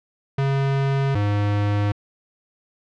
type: tone pair in turn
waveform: square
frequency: 137.2 / 102.78 Hz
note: C#3 / G#2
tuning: -17 / -18 cents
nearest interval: perfect fourth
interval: 501 cents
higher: first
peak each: -19 / -19 dBFS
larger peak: neither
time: 0.38-1.15 / 1.15-1.92 s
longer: neither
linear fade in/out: 5 ms
effects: low-pass 3000 Hz 12 dB/octave